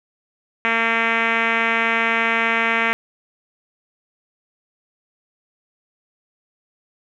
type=tone with low-pass filter; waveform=5% pulse; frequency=228.1 Hz; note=A#3; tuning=37 cents flat; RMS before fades=-19 dBFS; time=0.65-2.93 s; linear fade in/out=0 ms; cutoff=2200 Hz; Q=2.6; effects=none